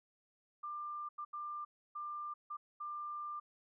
sine tone bursts at uneven times, 1192 Hz, D6, 25 cents sharp, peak -40 dBFS, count 6, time 0.63-1.09 / 1.18-1.25 / 1.33-1.65 / 1.95-2.34 / 2.5-2.57 / 2.8-3.4 s, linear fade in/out 10 ms, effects none

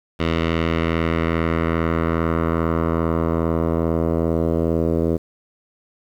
10% pulse tone with low-pass filter sweep, 82.41 Hz, E2, in tune, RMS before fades -20 dBFS, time 0.19-5.18 s, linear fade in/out 20 ms, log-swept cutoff 3100 to 500 Hz, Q 1.5, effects 8-bit

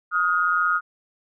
sine tone pair together, 1251.6 / 1427 Hz, D#6 / F6, +10 / +37 cents, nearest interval major second, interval 227 cents, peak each -21 dBFS, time 0.11-0.81 s, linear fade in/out 50 ms, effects none

